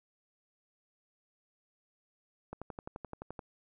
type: click train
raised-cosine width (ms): 1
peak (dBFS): -27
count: 11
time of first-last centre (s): 2.53-3.392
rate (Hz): 11.6
effects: none